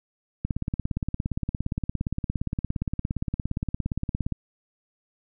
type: click train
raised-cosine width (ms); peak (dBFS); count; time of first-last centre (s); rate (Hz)
5; -14; 68; 0.45-4.323; 17.3
effects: none